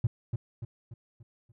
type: tone with echo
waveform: triangle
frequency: 115.7 Hz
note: A#2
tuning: 13 cents flat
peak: -18 dBFS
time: 0.04-0.07 s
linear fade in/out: 5 ms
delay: 290 ms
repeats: 5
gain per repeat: -7 dB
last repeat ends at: 1.52 s
effects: tanh soft clip ceiling -18 dBFS